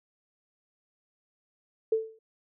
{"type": "tone with exponential decay", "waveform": "sine", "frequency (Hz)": 443.4, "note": "A4", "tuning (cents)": 13, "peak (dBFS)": -19, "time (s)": [1.92, 2.19], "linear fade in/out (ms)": 5, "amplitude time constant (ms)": 57, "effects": []}